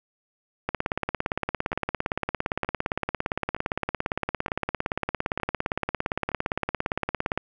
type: two click trains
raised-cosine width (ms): 0.5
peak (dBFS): -20 / -10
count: 6 / 118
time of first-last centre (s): 1.73-6.317 / 0.69-7.376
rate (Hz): 1.09 / 17.5
effects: none